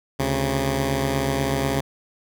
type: tone pair together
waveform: 10% pulse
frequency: 72 / 135.78 Hz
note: D2 / C#3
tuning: -34 / -35 cents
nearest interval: major seventh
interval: 1099 cents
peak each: -18 / -14 dBFS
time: 0.19-1.81 s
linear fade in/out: 10 ms
effects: none